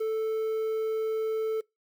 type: tone with quantisation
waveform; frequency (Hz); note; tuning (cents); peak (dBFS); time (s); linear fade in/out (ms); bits
triangle; 440; A4; 0; -24; 0-1.61; 10; 9
effects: noise-tail reverb RT60 0.2 s tail -24 dB re dry